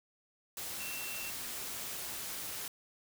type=tone in noise; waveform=sine; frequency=2704 Hz; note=E7; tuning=43 cents sharp; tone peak=-43 dBFS; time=0.8-1.3 s; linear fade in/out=2 ms; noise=white; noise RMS=-41 dBFS; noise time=0.57-2.68 s; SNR=-5 dB; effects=none